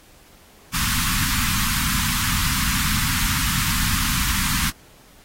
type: band-stop noise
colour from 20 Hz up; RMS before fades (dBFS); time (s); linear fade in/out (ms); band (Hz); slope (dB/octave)
pink; -22; 0.73-4.71; 20; 250 to 1000; 48
effects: pink hiss -51 dBFS RMS until 5.24 s + AAC 48 kbps